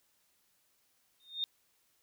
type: tone with exponential growth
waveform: sine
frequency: 3668 Hz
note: A#7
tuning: 29 cents flat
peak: -28 dBFS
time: 1.2-1.44 s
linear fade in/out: 0 ms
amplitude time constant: 52 ms
effects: white hiss -73 dBFS RMS until 2.02 s